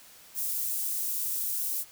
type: high-pass noise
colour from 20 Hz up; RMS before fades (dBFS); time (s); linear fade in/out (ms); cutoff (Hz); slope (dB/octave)
white; -31; 0.34-1.85; 50; 9600; 12
effects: white hiss -53 dBFS RMS until 1.91 s